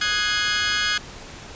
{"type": "chord", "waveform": "20% pulse", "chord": "Ab dominant seventh", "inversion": "second", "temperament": "equal with one note detuned", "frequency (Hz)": [1244.5, 1480, 1661.2, 2122], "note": ["Eb6", "Gb6", "Ab6", "C7"], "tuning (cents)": [0, 0, 0, 24], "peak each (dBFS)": [-24, -21, -18, -24], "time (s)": [0.01, 0.98], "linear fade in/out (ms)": 5, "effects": ["pink hiss -39 dBFS RMS until 1.55 s", "resampled to 16000 Hz"]}